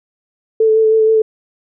sine tone with vibrato, 440 Hz, A4, in tune, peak -8 dBFS, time 0.6-1.22 s, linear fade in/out 5 ms, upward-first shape sine, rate 6.3 Hz, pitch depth 17 cents each way, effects none

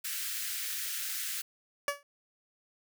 white high-pass noise, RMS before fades -36 dBFS, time 0.04-1.42 s, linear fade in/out 10 ms, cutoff 1400 Hz, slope 48 dB/octave
15% pulse tone with exponential decay, 571 Hz, D5, 49 cents flat, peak -19 dBFS, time 1.88-2.03 s, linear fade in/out 1 ms, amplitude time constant 31 ms
effects none

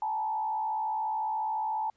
sine tone with frequency modulation, 870 Hz, A5, 20 cents flat, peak -28 dBFS, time 0.02-1.9 s, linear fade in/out 2 ms, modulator 65.8 Hz, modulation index 0.74, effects pink hiss -73 dBFS RMS until 1.96 s + resampled to 16000 Hz

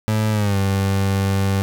30% pulse tone with pitch glide, 108.3 to 97.61 Hz, A2 to G2, -27 to -7 cents, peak -14 dBFS, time 0.08-1.62 s, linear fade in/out 0 ms, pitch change -180 cents, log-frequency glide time 0.31-0.58 s, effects 8-bit

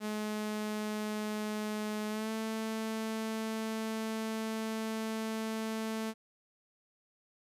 sawtooth tone with pitch glide, 212.7 to 221 Hz, G#3 to A3, +42 to +8 cents, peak -30 dBFS, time 0-6.14 s, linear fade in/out 50 ms, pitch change +66 cents, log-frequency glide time 2.09-2.31 s, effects resampled to 32000 Hz + 11-bit

